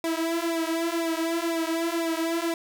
sawtooth tone with flanger, 331.2 Hz, E4, 8 cents sharp, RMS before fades -27 dBFS, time 0.04-2.54 s, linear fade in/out 2 ms, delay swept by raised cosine 0.66 to 5.36 ms, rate 2 Hz, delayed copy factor -1, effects none

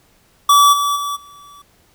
square tone with level steps, 1151 Hz, D6, 35 cents flat, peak -8 / -16 / -21 / -40 dBFS, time 0.49-1.62 s, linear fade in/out 5 ms, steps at 0.72 / 0.95 / 1.15 s, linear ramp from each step 20 ms, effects pink hiss -55 dBFS RMS until 1.94 s

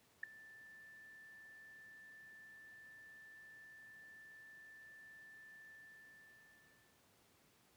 sine tone with ADSR envelope, 1766 Hz, A6, 6 cents sharp, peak -34 dBFS, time 0.23-7.01 s, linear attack 6 ms, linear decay 4 ms, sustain -22 dB, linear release 1300 ms, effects pink hiss -71 dBFS RMS until 7.76 s + high-pass 100 Hz 12 dB/octave

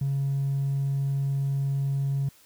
sine tone with hard clipping, 138.2 Hz, C#3, 5 cents flat, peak -24 dBFS, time 0.01-2.29 s, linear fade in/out 5 ms, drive 1 dB, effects white hiss -57 dBFS RMS until 2.45 s

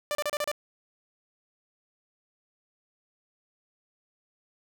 sawtooth tone bursts, 591 Hz, D5, 11 cents sharp, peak -23 dBFS, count 6, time 0.11-0.515 s, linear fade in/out 0 ms, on 40 ms, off 33 ms, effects none

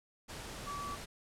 sine tone in noise, 1148 Hz, D6, 40 cents flat, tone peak -39 dBFS, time 0.66-0.96 s, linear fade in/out 20 ms, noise pink, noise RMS -45 dBFS, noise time 0.28-1.06 s, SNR +3 dB, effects low-pass 10000 Hz 12 dB/octave

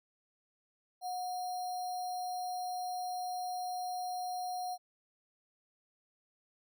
sine tone with sample-and-hold, 729 Hz, F#5, 26 cents flat, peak -35 dBFS, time 1.01-4.78 s, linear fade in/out 50 ms, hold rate 4900 Hz, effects none

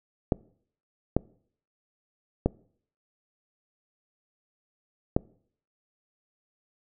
clicks, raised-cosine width 2 ms, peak -8 dBFS, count 4, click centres 0.322 / 1.166 / 2.46 / 5.165 s, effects noise-tail reverb RT60 0.6 s tail -24 dB re dry

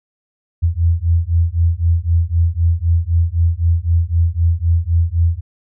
sine beating tone pair, 82.41 / 86.31 Hz, E2 / F2, 0 / -20 cents, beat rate 3.9 Hz, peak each -15 dBFS, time 0.62-5.41 s, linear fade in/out 20 ms, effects none

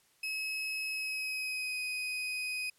35% pulse tone with pitch glide, 2569 to 2503 Hz, E7 to D#7, -45 to +10 cents, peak -32 dBFS, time 0.23-2.7 s, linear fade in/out 5 ms, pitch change -45 cents, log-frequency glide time 0.91-1.8 s, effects white hiss -68 dBFS RMS until 2.78 s + low-pass 12000 Hz 12 dB/octave

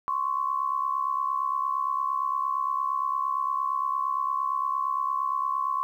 sine tone pair together, 1046.5 / 1115.2 Hz, C6 / C#6, 0 / +10 cents, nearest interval minor second, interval 110 cents, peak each -28 / -27 dBFS, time 0.08-5.83 s, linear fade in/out 0 ms, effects 10-bit

